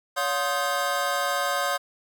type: tone cluster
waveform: square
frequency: 566 / 714 / 1052 / 1248 / 1560 Hz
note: C#5 / F5 / C6 / D#6 / G6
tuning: +36 / +38 / +9 / +5 / -9 cents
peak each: -31 dBFS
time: 0.16-1.78 s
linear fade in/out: 20 ms
effects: none